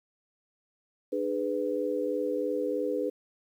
sine chord, G# diminished, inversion second, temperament just, 299 / 415.3 / 498.4 Hz, D4 / G#4 / B4, +31 / 0 / +16 cents, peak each -33 / -32 / -30 dBFS, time 1.12-3.1 s, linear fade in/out 10 ms, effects 10-bit

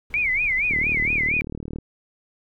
brown noise with tremolo, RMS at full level -38 dBFS, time 0.1-1.28 s, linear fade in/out 5 ms, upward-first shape sine, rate 15 Hz, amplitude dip 30%
sine tone with vibrato, 2235 Hz, C#7, 14 cents sharp, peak -19 dBFS, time 0.14-1.41 s, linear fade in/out 0 ms, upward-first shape sine, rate 4.3 Hz, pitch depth 190 cents each way
click train, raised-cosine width 3 ms, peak -19 dBFS, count 42, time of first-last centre 0.71-1.786 s, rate 38.1 Hz
effects none

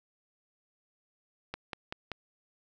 click train, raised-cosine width 0.3 ms, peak -20 dBFS, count 4, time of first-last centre 1.54-2.117 s, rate 5.2 Hz, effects none

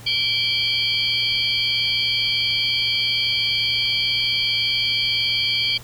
sine tone cluster, 2325 / 3126 / 3266 / 4426 / 4760 Hz, D7 / G7 / G#7 / C#8 / D8, -18 / -6 / -30 / -3 / +22 cents, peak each -25 dBFS, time 0.06-5.78 s, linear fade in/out 10 ms, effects added 117 Hz sine -40 dBFS peak until 5.83 s + pink hiss -43 dBFS RMS until 5.83 s

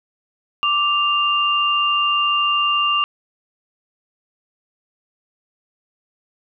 sine tone pair together, 1174.7 / 2794 Hz, D6 / F7, 0 / 0 cents, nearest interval octave + minor third, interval 1500 cents, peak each -18 dBFS, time 0.63-3.04 s, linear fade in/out 0 ms, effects none

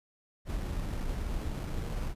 brown noise with sample-and-hold, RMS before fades -34 dBFS, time 0.45-2.15 s, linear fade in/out 50 ms, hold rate 3675 Hz, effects resampled to 32000 Hz

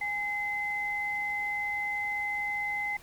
sine tone pair together, 824.1 / 2055 Hz, G#5 / C7, -14 / -32 cents, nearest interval octave + major third, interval 1582 cents, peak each -36 / -30 dBFS, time 0.01-2.97 s, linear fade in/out 5 ms, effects pink hiss -54 dBFS RMS until 3.02 s

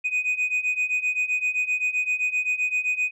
sine beating tone pair, 2489 / 2496.7 Hz, D#7 / D#7, 0 / +5 cents, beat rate 7.7 Hz, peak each -24 / -22 dBFS, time 0.04-3.11 s, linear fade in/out 20 ms, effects tanh soft clip ceiling -19 dBFS

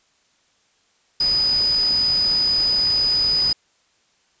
sine tone in noise, 4978 Hz, D#8, in tune, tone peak -16 dBFS, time 1.2-3.53 s, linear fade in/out 5 ms, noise pink, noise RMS -34 dBFS, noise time 1.2-3.53 s, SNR +15 dB, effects white hiss -62 dBFS RMS until 4.4 s + resampled to 16000 Hz

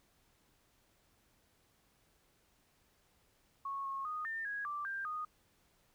sine tone with pitch steps, 1101 / 1089 / 1237 / 1802 / 1654 / 1173 / 1587 / 1236 Hz, C#6 / C#6 / D#6 / A6 / G#6 / D6 / G6 / D#6, -12 / -31 / -10 / +41 / -8 / -2 / +21 / -12 cents, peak -37 dBFS, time 3.65-5.25 s, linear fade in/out 5 ms, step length 200 ms, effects pink hiss -72 dBFS RMS until 5.94 s

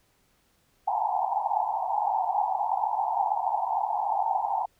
pink band-pass noise, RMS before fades -27 dBFS, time 0.87-4.66 s, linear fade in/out 10 ms, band 730 to 930 Hz, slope 96 dB/octave, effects pink hiss -67 dBFS RMS until 4.79 s

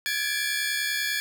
sawtooth tone cluster, 1663 / 1733 / 2352 / 4333 Hz, G#6 / A6 / D7 / C#8, +2 / -27 / +2 / -40 cents, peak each -26 / -27 / -28 / -32 dBFS, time 0.06-1.2 s, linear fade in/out 0 ms, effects none

